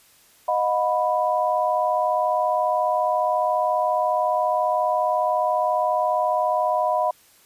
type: chord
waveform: sine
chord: B major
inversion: first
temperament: equal with one note detuned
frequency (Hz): 622.3 / 722.3 / 987.8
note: D#5 / F#5 / B5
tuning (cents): 0 / -42 / 0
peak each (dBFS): -23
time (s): 0.48-7.11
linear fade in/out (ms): 5
effects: white hiss -55 dBFS RMS until 7.45 s + resampled to 32000 Hz